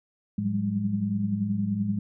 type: tone cluster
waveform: sine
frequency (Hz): 106.9 / 181 / 193.5 / 204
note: A2 / F#3 / G3 / G#3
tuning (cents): -49 / -38 / -22 / -31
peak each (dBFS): -31 / -34 / -34 / -26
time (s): 0.38-1.99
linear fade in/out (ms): 5
effects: none